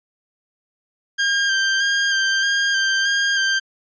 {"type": "tone with vibrato", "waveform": "sawtooth", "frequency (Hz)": 1593, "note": "G6", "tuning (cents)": 27, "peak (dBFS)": -13, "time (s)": [1.18, 3.6], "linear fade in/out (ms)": 20, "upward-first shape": "square", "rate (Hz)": 1.6, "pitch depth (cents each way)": 21, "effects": ["resampled to 16000 Hz"]}